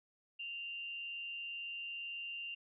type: tone with amplitude modulation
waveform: sine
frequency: 2781 Hz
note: F7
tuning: 8 cents flat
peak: -39 dBFS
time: 0.39-2.55 s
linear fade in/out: 10 ms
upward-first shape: sine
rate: 208 Hz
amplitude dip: 40%
effects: none